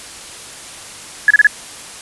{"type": "tone bursts", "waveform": "sine", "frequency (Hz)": 1693, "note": "G#6", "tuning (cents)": 33, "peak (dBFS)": -4, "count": 4, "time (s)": [1.28, 1.47], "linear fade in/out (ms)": 2, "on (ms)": 25, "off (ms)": 30, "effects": ["white hiss -33 dBFS RMS until 2.01 s", "resampled to 24000 Hz"]}